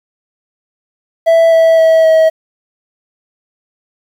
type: tone with pitch steps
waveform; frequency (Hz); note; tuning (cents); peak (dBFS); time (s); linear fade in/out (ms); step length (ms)
triangle; 660 / 653.6 / 647.2 / 640.8; E5 / E5 / E5 / E5; +2 / -15 / -32 / -49; -3; 1.26-2.3; 20; 260
effects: 7-bit